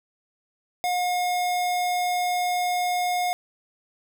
square tone, 718 Hz, F5, 48 cents sharp, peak -23 dBFS, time 0.84-3.33 s, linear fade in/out 0 ms, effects 9-bit

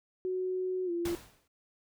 sine tone with pitch glide, 370 to 343.2 Hz, F#4 to F4, 0 to -30 cents, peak -30 dBFS, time 0.25-1.15 s, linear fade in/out 0 ms, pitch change -130 cents, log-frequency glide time 0.85-0.91 s
pink noise with exponential decay, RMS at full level -37 dBFS, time 1.05-1.48 s, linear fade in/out 5 ms, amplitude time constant 93 ms
effects none

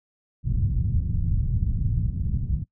white low-pass noise, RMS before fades -24 dBFS, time 0.43-2.65 s, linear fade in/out 50 ms, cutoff 130 Hz, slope 24 dB/octave, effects noise-tail reverb RT60 0.1 s tail -20 dB re dry

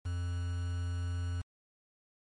triangle tone with quantisation, 87.8 Hz, F2, 10 cents sharp, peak -30 dBFS, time 0.05-1.42 s, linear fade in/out 10 ms, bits 8, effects MP3 48 kbps

